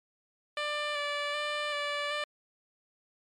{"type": "tone with vibrato", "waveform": "10% pulse", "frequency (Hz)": 587.3, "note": "D5", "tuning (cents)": 0, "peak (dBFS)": -22, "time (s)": [0.57, 2.24], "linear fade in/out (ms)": 2, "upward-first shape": "square", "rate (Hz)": 1.3, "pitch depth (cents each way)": 17, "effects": ["low-pass 5000 Hz 12 dB/octave", "MP3 96 kbps"]}